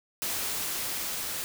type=noise with level ramp; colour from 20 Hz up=white; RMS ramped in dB=-31 to -34 dBFS; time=0.22-1.44 s; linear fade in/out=0 ms; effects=none